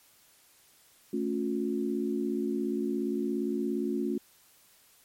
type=chord; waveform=sine; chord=A augmented; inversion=none; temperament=equal with one note detuned; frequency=220 / 277.2 / 357.6 Hz; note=A3 / C#4 / E#4; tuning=0 / 0 / +41 cents; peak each=-32 / -32 / -32 dBFS; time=1.13-4.18 s; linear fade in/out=5 ms; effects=white hiss -61 dBFS RMS until 5.04 s + MP3 64 kbps